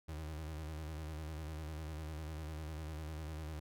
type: tone with vibrato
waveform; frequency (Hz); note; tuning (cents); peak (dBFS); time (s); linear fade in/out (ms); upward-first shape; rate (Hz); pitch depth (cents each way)
35% pulse; 77.78; D#2; 0; -40; 0.08-3.6; 10; square; 10; 55
effects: none